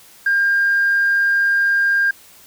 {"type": "tone", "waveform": "sine", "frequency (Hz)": 1604, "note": "G6", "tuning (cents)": 39, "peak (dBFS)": -12, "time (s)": [0.26, 2.11], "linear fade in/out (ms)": 5, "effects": ["tanh soft clip ceiling -9 dBFS", "white hiss -46 dBFS RMS until 2.46 s"]}